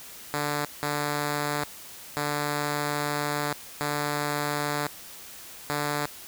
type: tone bursts at uneven times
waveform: 5% pulse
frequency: 146.83 Hz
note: D3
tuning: in tune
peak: -15 dBFS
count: 5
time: 0.34-0.65 / 0.83-1.64 / 2.17-3.53 / 3.81-4.87 / 5.7-6.06 s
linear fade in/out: 0 ms
effects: white hiss -44 dBFS RMS until 6.27 s